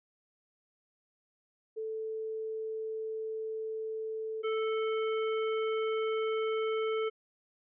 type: tone pair in turn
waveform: sine / square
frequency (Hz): 440 / 440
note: A4 / A4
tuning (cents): 0 / 0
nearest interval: unison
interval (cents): 0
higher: neither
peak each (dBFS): -34 / -30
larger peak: second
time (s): 1.76-4.43 / 4.43-7.1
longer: neither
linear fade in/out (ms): 20
effects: resampled to 8000 Hz